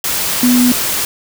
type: tone in noise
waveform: sine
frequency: 246.9 Hz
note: B3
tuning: in tune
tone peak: -8 dBFS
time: 0.43-0.72 s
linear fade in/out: 2 ms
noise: white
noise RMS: -17 dBFS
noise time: 0.04-1.05 s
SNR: +6 dB
effects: none